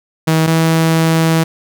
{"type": "tone pair in turn", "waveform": "sawtooth", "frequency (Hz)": [160, 162.51], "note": ["D#3", "E3"], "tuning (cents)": [49, -24], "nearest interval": "unison", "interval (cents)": 27, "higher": "second", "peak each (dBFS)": -6, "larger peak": "neither", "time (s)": [[0.27, 0.47], [0.47, 1.44]], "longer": "second", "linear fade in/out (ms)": 10, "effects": []}